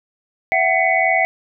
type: tone cluster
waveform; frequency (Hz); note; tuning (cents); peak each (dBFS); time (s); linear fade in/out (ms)
sine; 667 / 751 / 2014 / 2225; E5 / F#5 / B6 / C#7; +20 / +26 / +33 / +6; -19; 0.52-1.25; 0
effects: none